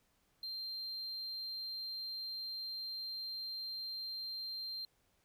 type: tone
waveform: triangle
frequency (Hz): 4165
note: C8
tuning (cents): -9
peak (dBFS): -38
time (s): 0.43-4.85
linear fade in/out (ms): 2
effects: tanh soft clip ceiling -35 dBFS + pink hiss -75 dBFS RMS until 5.24 s